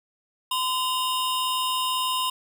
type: tone cluster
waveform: square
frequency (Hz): 1022 / 2844 / 3696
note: C6 / F7 / A#7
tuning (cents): -41 / +31 / -16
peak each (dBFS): -26 / -30 / -33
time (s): 0.51-2.3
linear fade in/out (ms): 5
effects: none